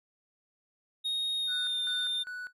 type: tone with pitch glide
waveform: triangle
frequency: 3729 to 3608 Hz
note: A#7 to A7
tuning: 0 to +43 cents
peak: -28 dBFS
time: 1.04-2.24 s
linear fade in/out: 20 ms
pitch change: -57 cents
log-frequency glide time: 1.37-1.8 s
type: tone with tremolo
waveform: triangle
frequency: 1480 Hz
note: F#6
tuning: in tune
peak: -35 dBFS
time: 1.47-2.53 s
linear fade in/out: 50 ms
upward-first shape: square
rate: 2.5 Hz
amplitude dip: 80%
effects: none